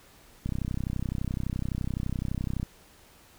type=click train; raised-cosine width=5 ms; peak=-18 dBFS; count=70; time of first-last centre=0.46-2.63 s; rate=31.8 Hz; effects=pink hiss -56 dBFS RMS until 3.38 s